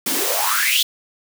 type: noise with high-pass filter sweep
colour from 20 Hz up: white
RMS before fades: -19 dBFS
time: 0.06-0.83 s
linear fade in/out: 5 ms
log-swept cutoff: 210 to 3700 Hz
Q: 8.3
effects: none